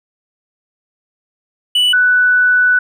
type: tone pair in turn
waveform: triangle / sine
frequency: 2963 / 1487.9 Hz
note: F#7 / F#6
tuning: +2 / +9 cents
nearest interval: octave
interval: 1193 cents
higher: first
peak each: -8 dBFS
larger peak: neither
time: 1.75-1.93 / 1.93-2.79 s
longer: second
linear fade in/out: 5 ms
effects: none